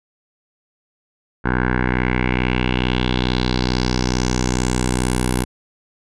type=tone with low-pass filter sweep; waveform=10% pulse; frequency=62.3 Hz; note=B1; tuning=16 cents sharp; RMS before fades=-19 dBFS; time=1.44-5.45 s; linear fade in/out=20 ms; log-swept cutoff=1500 to 11000 Hz; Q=3.5; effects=none